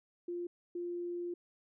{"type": "tone bursts at uneven times", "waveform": "sine", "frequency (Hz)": 349.2, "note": "F4", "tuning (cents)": 0, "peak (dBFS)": -36, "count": 2, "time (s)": [[0.28, 0.47], [0.75, 1.34]], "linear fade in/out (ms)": 5, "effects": []}